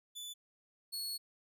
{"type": "tone pair in turn", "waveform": "sawtooth", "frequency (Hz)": [3482, 4364], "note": ["A7", "C#8"], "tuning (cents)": [-19, -28], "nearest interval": "major third", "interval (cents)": 391, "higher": "second", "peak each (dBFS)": [-40, -35], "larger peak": "second", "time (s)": [[0.15, 0.34], [0.92, 1.18]], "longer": "second", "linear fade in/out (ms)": 20, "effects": []}